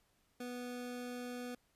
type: tone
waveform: 25% pulse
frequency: 246.1 Hz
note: B3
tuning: 6 cents flat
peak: -38 dBFS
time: 0.4-1.55 s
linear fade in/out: 5 ms
effects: pink hiss -75 dBFS RMS until 1.75 s + resampled to 32000 Hz